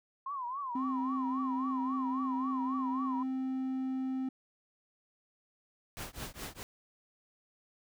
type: tone with vibrato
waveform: sine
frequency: 1046.5 Hz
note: C6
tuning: in tune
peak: -35 dBFS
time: 0.26-3.23 s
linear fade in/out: 5 ms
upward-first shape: triangle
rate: 3.7 Hz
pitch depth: 190 cents each way
type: tone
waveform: triangle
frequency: 261.6 Hz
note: C4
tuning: in tune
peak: -30 dBFS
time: 0.75-4.29 s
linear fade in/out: 5 ms
type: noise with tremolo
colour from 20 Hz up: pink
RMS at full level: -39 dBFS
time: 5.97-6.63 s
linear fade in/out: 0 ms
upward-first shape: triangle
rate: 4.8 Hz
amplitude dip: 100%
effects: none